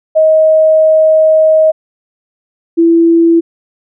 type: tone pair in turn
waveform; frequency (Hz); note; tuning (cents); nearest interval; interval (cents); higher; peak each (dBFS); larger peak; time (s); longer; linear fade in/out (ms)
sine; 630 / 333.7; D#5 / E4; +21 / +21; major seventh; 1100; first; -4; neither; 0.15-1.72 / 2.77-3.41; first; 20
effects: none